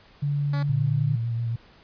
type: tone with pitch glide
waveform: sine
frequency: 143.7 to 147.57 Hz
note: D3 to D3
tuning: -37 to +9 cents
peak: -22 dBFS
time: 0.22-1.16 s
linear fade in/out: 10 ms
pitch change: +46 cents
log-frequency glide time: 0.7-1 s
type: tone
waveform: 10% pulse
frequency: 284.2 Hz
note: C#4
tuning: 43 cents sharp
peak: -25 dBFS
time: 0.53-0.63 s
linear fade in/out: 5 ms
type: tone with vibrato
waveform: sine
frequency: 116.54 Hz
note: A#2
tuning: in tune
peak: -24 dBFS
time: 0.69-1.56 s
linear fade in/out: 5 ms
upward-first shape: sine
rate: 7.2 Hz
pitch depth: 25 cents each way
effects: pink hiss -54 dBFS RMS until 1.83 s + resampled to 11025 Hz